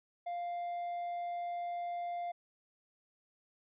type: tone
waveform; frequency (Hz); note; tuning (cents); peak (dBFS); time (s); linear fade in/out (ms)
triangle; 698.5; F5; 0; -34; 0.26-2.32; 10
effects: resampled to 8000 Hz